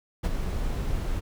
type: noise with ADSR envelope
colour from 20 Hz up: brown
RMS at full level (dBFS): -21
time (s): 0.23-1.21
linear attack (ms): 20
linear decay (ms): 30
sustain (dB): -7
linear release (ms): 27
effects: none